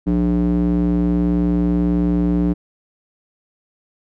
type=tone with band-pass filter; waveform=square; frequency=59.2 Hz; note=A#1; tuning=27 cents sharp; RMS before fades=-17 dBFS; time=0.06-2.54 s; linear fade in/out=20 ms; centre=240 Hz; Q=4.8; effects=none